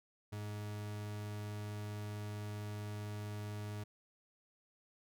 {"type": "tone", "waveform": "40% pulse", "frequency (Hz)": 104.5, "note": "G#2", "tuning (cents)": 11, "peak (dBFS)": -40, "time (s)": [0.32, 3.84], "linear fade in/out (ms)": 10, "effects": []}